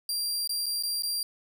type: tone with dropouts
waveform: sawtooth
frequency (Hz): 4744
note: D8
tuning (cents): +17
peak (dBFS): -25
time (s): 0.09-1.23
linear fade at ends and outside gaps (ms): 2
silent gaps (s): 0.475-0.493 / 0.66-0.664 / 0.826-0.834 / 1.023-1.033
effects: none